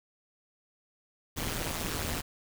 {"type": "noise with amplitude modulation", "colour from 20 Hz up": "pink", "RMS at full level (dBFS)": -30, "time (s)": [1.36, 2.22], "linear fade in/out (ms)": 20, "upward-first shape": "sine", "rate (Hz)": 160, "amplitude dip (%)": 90, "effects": []}